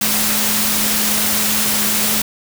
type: tone in noise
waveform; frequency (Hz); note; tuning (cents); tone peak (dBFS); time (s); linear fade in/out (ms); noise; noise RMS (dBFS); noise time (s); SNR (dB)
sine; 212; G#3; +36; -25; 0.01-2.22; 5; white; -17; 0.01-2.22; -11
effects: none